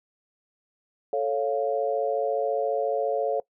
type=chord; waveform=sine; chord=A augmented; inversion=none; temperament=equal; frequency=440 / 554.4 / 698.5 Hz; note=A4 / C#5 / E#5; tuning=0 / 0 / 0 cents; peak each=-27 / -26 / -29 dBFS; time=1.13-3.4 s; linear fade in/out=2 ms; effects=noise-tail reverb RT60 0.1 s tail -22 dB re dry